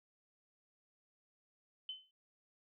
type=tone with exponential decay; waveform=sine; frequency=3050 Hz; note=G7; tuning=48 cents flat; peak=-38 dBFS; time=1.89-2.11 s; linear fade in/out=2 ms; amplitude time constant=47 ms; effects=none